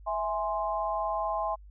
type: chord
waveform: sine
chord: E augmented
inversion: none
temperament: equal with one note detuned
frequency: 655.1 / 830.6 / 1046.5 Hz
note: E5 / G#5 / B#5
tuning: -11 / 0 / 0 cents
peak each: -32 dBFS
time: 0.06-1.56 s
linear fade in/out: 20 ms
effects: added 50 Hz sine -47 dBFS peak until 1.7 s